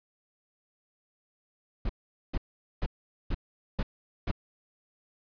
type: noise bursts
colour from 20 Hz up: brown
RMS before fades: -28 dBFS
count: 6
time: 1.85-4.314 s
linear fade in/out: 5 ms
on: 44 ms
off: 440 ms
effects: resampled to 11025 Hz